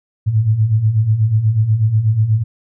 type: beating tone pair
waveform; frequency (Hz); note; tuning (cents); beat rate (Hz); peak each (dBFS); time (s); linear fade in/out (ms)
sine; 103.83 / 112.03; G#2 / A2; 0 / +32; 8.2; -18 / -12; 0.26-2.44; 20
effects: none